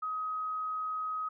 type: tone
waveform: sine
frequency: 1263 Hz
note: D#6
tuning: 26 cents sharp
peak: -32 dBFS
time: 0.02-1.29 s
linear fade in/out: 10 ms
effects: none